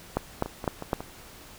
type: two click trains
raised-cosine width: 1 ms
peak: -10 / -20 dBFS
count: 4 / 4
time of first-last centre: 0.17-0.931 / 0.46-1.005 s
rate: 3.94 / 5.5 Hz
effects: pink hiss -48 dBFS RMS until 1.58 s